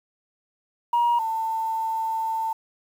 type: tone pair in turn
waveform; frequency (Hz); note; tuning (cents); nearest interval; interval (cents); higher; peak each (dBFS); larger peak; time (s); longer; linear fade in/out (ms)
sine; 950 / 893.4; A#5 / A5; +33 / +26; minor second; 107; first; -16 / -23; first; 0.93-1.19 / 1.19-2.53; second; 5
effects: tanh soft clip ceiling -15 dBFS + 8-bit